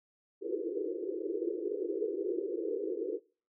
white band-pass noise, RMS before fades -35 dBFS, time 0.41-3.2 s, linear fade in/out 50 ms, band 320 to 480 Hz, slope 96 dB/octave, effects noise-tail reverb RT60 0.4 s tail -24 dB re dry

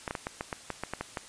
clicks, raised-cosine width 0.5 ms, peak -17 dBFS, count 11, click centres 0.078 / 0.109 / 0.152 / 0.269 / 0.409 / 0.528 / 0.703 / 0.836 / 0.936 / 1.01 / 1.172 s, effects white hiss -49 dBFS RMS until 1.28 s + resampled to 22050 Hz

